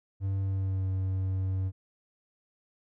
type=tone with pitch glide; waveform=triangle; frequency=97.1 to 94.66 Hz; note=G2 to F#2; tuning=-16 to +40 cents; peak=-25 dBFS; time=0.2-1.72 s; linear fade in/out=50 ms; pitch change=-44 cents; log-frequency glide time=0.4-0.87 s; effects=none